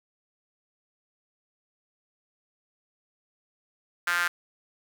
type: tone with high-pass filter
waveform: sawtooth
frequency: 174.61 Hz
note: F3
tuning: in tune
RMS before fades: -26 dBFS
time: 4.07-4.28 s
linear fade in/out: 5 ms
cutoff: 1500 Hz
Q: 5.2
effects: none